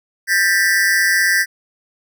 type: tone cluster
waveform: square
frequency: 1586 / 1782 / 1957 Hz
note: G6 / A6 / B6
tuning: +20 / +22 / -16 cents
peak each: -18 dBFS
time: 0.27-1.46 s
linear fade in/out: 50 ms
effects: none